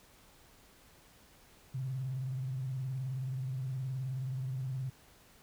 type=tone with vibrato; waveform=triangle; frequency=130.81 Hz; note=C3; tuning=in tune; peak=-30 dBFS; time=1.74-4.9 s; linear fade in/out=10 ms; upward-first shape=sine; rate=19 Hz; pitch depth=83 cents each way; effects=tanh soft clip ceiling -32 dBFS + pink hiss -61 dBFS RMS until 5.42 s